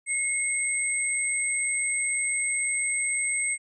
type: tone pair together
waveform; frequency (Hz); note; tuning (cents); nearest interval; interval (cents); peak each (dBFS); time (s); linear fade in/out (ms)
sine; 2170 / 8226; C#7 / C9; -37 / -30; octave + major seventh; 2307; -27; 0.06-3.58; 50
effects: none